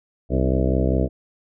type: harmonic tone with a mistuned harmonic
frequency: 65 Hz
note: C2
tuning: 11 cents flat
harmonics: 1 / 2 / 3 / 4 / 5 / 6 / 7 / 8 / 9 / 10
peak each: -21 / -24 / -26 / -27 / -28 / -29 / -29 / -30 / -31 / -31 dBFS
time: 0.29-1.09 s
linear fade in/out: 50 ms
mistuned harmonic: 5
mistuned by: -46 cents
effects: none